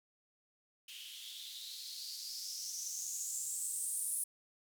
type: noise with band-pass filter sweep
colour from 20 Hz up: violet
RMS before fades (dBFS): -42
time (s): 0.88-4.24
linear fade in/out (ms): 5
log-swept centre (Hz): 2900 to 10000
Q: 5.9
effects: none